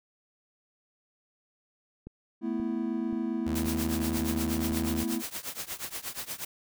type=click train; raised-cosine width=3 ms; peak=-29 dBFS; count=6; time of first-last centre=2.07-4.716 s; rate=1.89 Hz
type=chord; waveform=triangle; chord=A suspended second; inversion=none; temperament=just; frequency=220 / 247.5 / 330 Hz; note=A3 / B3 / E4; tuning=0 / +4 / +2 cents; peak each=-31 / -31 / -31 dBFS; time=2.41-5.23 s; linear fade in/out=50 ms
type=tone; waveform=sawtooth; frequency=78.1 Hz; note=D#2; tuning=7 cents sharp; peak=-29 dBFS; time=3.46-5.04 s; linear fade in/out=10 ms
type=noise with tremolo; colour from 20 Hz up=white; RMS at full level=-34 dBFS; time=3.55-6.45 s; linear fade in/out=5 ms; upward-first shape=triangle; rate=8.4 Hz; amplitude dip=95%
effects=none